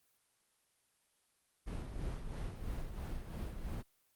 brown noise with tremolo, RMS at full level -39 dBFS, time 1.66-3.83 s, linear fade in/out 20 ms, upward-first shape sine, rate 3 Hz, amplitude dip 50%, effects white hiss -75 dBFS RMS until 4.15 s + Opus 32 kbps

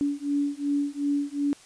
sine beating tone pair, 284.7 / 287.4 Hz, C#4 / D4, +46 / -37 cents, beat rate 2.7 Hz, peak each -27 dBFS, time 0.01-1.53 s, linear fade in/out 0 ms, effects white hiss -52 dBFS RMS until 1.65 s + resampled to 22050 Hz

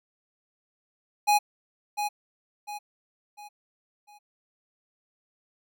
square tone with echo, 830.6 Hz, G#5, in tune, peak -19 dBFS, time 1.27-1.39 s, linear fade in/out 20 ms, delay 700 ms, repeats 4, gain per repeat -8 dB, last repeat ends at 4.19 s, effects none

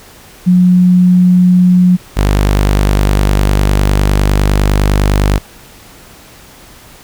sine / sawtooth tone pair in turn, 180.5 / 49.87 Hz, F#3 / G1, -43 / +30 cents, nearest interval octave + minor seventh, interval 2227 cents, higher first, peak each -4 dBFS, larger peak neither, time 0.46-1.97 / 2.16-5.39 s, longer second, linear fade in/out 20 ms, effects pink hiss -38 dBFS RMS until 7.03 s

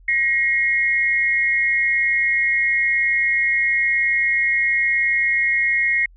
sine tone pair together, 1892 / 2153 Hz, A#6 / C7, +25 / +49 cents, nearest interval major second, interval 224 cents, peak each -19 / -18 dBFS, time 0.08-6.06 s, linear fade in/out 5 ms, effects added 42 Hz sine -45 dBFS peak until 6.16 s

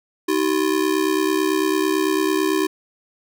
square ring-modulated tone, 348.2 Hz, F4, 5 cents flat, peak -15 dBFS, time 0.28-2.67 s, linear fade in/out 10 ms, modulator 34.5 Hz, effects none

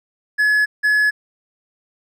triangle tone pair in turn, 1700 / 1700 Hz, G#6 / G#6, +40 / +40 cents, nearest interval unison, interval 0 cents, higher neither, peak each -11 dBFS, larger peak neither, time 0.38-0.66 / 0.83-1.11 s, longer neither, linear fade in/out 20 ms, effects none

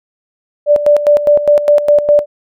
sine tone with tremolo, 587.3 Hz, D5, in tune, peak -4 dBFS, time 0.66-2.26 s, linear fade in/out 50 ms, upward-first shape square, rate 4.9 Hz, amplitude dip 70%, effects none

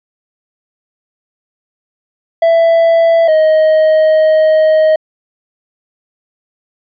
triangle tone pair in turn, 664 / 626.7 Hz, E5 / D#5, +12 / +12 cents, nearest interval minor second, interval 100 cents, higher first, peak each -4 dBFS, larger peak neither, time 2.42-3.28 / 3.28-4.96 s, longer second, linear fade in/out 5 ms, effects resampled to 11025 Hz

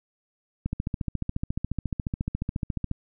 click train, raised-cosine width 5 ms, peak -15 dBFS, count 33, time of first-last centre 0.66-2.914 s, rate 14.2 Hz, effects none

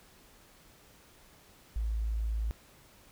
sine tone, 55 Hz, A1, in tune, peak -29 dBFS, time 1.76-2.51 s, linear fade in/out 0 ms, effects pink hiss -59 dBFS RMS until 3.11 s

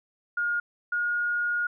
sine tone pair in turn, 1425 / 1433.3 Hz, F6 / F6, +34 / +45 cents, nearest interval unison, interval 11 cents, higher second, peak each -24 dBFS, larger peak neither, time 0.37-0.6 / 0.92-1.67 s, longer second, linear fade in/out 5 ms, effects none

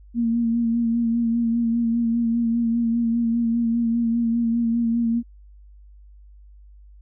sine tone with vibrato, 232.3 Hz, A#3, 6 cents flat, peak -18 dBFS, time 0.14-5.23 s, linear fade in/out 50 ms, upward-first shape sine, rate 5 Hz, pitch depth 31 cents each way, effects added 50 Hz sine -44 dBFS peak until 7.01 s

